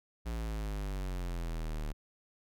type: exponential sweep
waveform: square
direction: down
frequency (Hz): 58.27 to 36.81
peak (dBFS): -35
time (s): 0.25-1.93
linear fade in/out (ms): 20
effects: none